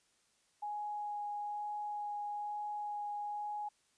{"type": "tone with vibrato", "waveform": "sine", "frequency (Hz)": 830.6, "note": "G#5", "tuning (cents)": 0, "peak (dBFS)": -37, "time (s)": [0.62, 3.69], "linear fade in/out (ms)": 10, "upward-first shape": "sine", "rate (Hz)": 1.1, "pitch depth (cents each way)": 8, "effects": ["white hiss -73 dBFS RMS until 3.97 s", "resampled to 22050 Hz"]}